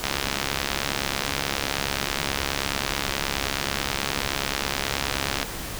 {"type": "click train", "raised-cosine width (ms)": 0.2, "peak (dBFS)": -6, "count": 375, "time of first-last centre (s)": [0.04, 5.429], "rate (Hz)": 69.4, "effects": ["pink hiss -33 dBFS RMS until 5.79 s"]}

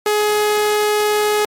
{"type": "tone", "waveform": "sawtooth", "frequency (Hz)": 420.5, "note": "G#4", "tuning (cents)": 22, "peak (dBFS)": -10, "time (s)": [0.06, 1.45], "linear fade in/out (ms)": 2, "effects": ["MP3 64 kbps"]}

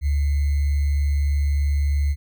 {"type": "tone with sample-and-hold", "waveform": "sine", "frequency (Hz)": 71.6, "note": "D2", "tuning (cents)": -43, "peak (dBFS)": -17, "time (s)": [0.01, 2.16], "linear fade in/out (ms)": 50, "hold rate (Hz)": 2100, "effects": []}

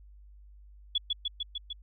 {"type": "tone with echo", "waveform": "sine", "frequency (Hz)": 3387, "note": "G#7", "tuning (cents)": 33, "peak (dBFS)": -24, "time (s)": [0.95, 0.98], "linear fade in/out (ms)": 5, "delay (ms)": 150, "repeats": 5, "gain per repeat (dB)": -2, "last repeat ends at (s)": 1.73, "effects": ["added 50 Hz sine -50 dBFS peak until 1.82 s"]}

